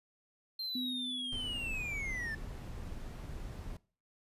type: linear sweep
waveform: triangle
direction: down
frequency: 4186 to 1739 Hz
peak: -35 dBFS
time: 0.59-2.35 s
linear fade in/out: 5 ms
type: tone with exponential decay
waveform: sine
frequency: 250.3 Hz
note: B3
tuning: 23 cents sharp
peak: -35 dBFS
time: 0.75-2.73 s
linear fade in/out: 5 ms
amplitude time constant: 430 ms
type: noise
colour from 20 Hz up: brown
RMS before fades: -43 dBFS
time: 1.32-3.77 s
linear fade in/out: 5 ms
effects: noise-tail reverb RT60 0.4 s tail -21 dB re dry + resampled to 32000 Hz